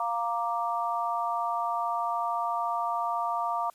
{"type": "chord", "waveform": "sine", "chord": "Bb major", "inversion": "second", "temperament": "equal", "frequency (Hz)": [698.5, 932.3, 1174.7], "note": ["F5", "Bb5", "D6"], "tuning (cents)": [0, 0, 0], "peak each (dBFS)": -31, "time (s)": [0, 3.7], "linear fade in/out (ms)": 2, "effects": ["white hiss -62 dBFS RMS until 3.74 s", "resampled to 32000 Hz"]}